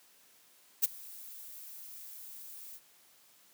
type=noise with ADSR envelope; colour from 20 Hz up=violet; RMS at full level=-24 dBFS; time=0.82-2.8 s; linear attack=22 ms; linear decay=20 ms; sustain=-24 dB; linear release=46 ms; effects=white hiss -63 dBFS RMS until 3.53 s + high-pass 150 Hz 12 dB/octave